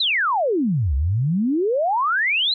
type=exponential two-way sweep; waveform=sine; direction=down then up; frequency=4186 to 63.8 to 4186 Hz; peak=-17 dBFS; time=0-2.54 s; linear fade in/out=5 ms; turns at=0.95 s; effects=none